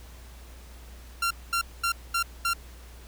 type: tone bursts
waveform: sawtooth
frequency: 1375 Hz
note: F6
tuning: 27 cents flat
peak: -20 dBFS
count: 5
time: 1.22-2.535 s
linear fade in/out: 5 ms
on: 87 ms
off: 220 ms
effects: added 60 Hz sine -44 dBFS peak until 3.07 s + pink hiss -52 dBFS RMS until 3.07 s